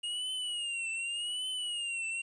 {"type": "tone with vibrato", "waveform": "square", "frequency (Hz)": 2853, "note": "F7", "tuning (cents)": 36, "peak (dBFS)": -34, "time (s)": [0.03, 2.22], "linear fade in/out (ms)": 10, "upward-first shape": "triangle", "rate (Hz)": 0.86, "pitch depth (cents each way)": 120, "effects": ["resampled to 22050 Hz", "11-bit"]}